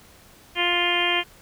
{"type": "harmonic tone", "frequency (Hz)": 350.3, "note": "F4", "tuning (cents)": 5, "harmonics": [1, 2, 3, 4, 5, 6, 7, 8, 9], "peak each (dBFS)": [-29, -29, -30, -36, -29, -27, -27, -28, -26], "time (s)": [0.55, 1.24], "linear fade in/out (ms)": 50, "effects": ["pink hiss -51 dBFS RMS until 1.41 s"]}